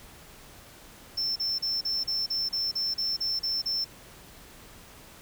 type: tone bursts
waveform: triangle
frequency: 5350 Hz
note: E8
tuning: 25 cents sharp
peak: -25 dBFS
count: 12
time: 1.17-3.846 s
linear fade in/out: 10 ms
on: 190 ms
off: 36 ms
effects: pink hiss -50 dBFS RMS until 5.21 s